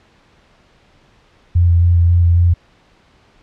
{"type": "tone with vibrato", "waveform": "sine", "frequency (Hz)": 86.2, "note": "F2", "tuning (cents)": -22, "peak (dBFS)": -8, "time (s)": [1.55, 2.54], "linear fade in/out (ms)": 10, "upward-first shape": "square", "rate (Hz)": 3.7, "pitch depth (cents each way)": 14, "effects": ["pink hiss -52 dBFS RMS until 3.42 s", "low-pass 4000 Hz 12 dB/octave"]}